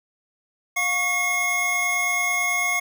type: tone cluster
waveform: square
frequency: 710 / 1114 / 2159 Hz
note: F5 / C#6 / C#7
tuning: +28 / +8 / -46 cents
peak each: -31 / -31 / -22 dBFS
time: 0.76-2.8 s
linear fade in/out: 10 ms
effects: none